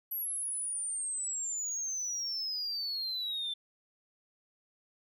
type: exponential sweep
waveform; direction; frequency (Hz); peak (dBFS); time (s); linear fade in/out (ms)
sine; down; 11810 to 3520; -31; 0.11-3.54; 10
effects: tanh soft clip ceiling -31 dBFS